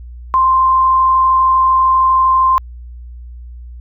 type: tone with frequency modulation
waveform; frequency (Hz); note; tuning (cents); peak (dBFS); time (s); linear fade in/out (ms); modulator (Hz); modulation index
sine; 1046.5; C6; 0; -8; 0.34-2.58; 0; 32.7; 0.29
effects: added 60 Hz sine -29 dBFS peak until 3.8 s